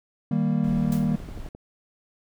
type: chord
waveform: triangle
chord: Eb major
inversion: none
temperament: equal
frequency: 155.56 / 196 / 233.1 Hz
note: Eb3 / G3 / Bb3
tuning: 0 / 0 / 0 cents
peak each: -23 dBFS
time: 0.31-1.16 s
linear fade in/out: 5 ms
type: noise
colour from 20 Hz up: brown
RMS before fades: -37 dBFS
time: 0.64-1.49 s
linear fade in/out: 2 ms
type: click train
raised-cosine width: 2 ms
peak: -28 dBFS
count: 11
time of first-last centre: 0.68-1.55 s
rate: 11.5 Hz
type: noise with exponential decay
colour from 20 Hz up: white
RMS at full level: -37 dBFS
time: 0.92-1.15 s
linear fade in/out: 2 ms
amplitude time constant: 48 ms
effects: none